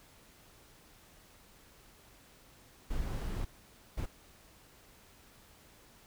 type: noise bursts at uneven times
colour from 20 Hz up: brown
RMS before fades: -35 dBFS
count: 2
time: 2.9-3.45 / 3.97-4.06 s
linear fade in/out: 10 ms
effects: pink hiss -60 dBFS RMS until 6.06 s